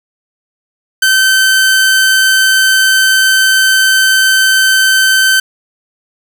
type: tone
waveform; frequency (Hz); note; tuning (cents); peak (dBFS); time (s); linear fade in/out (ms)
sawtooth; 1541; G6; -30; -3; 1.02-5.4; 5
effects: 7-bit